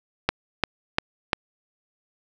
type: click train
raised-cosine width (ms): 0.3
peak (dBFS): -3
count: 4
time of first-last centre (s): 0.29-1.332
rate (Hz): 2.88
effects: none